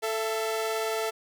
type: tone pair together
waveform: sawtooth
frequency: 440.7 / 670.1 Hz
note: A4 / E5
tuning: +3 / +28 cents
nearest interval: perfect fifth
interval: 725 cents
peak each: -25 / -28 dBFS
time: 0.02-1.11 s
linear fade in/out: 20 ms
effects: none